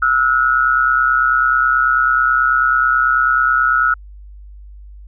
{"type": "tone pair together", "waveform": "sine", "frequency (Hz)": [1313, 1442.2], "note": ["E6", "F#6"], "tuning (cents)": [-7, -45], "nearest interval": "major second", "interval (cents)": 162, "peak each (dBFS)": -14, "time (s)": [0.02, 3.94], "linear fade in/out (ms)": 5, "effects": ["added 50 Hz sine -34 dBFS peak until 5.07 s"]}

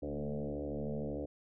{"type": "tone with frequency modulation", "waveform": "sine", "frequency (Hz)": 146.83, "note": "D3", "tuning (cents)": 0, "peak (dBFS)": -35, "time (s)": [0.02, 1.26], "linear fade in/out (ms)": 10, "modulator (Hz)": 73, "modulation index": 6.1, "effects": []}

